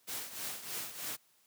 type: noise with tremolo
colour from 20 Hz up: white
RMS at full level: -38 dBFS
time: 0.07-1.17 s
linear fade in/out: 20 ms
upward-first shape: triangle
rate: 3.2 Hz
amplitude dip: 75%
effects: white hiss -69 dBFS RMS until 1.46 s + high-pass 100 Hz 12 dB/octave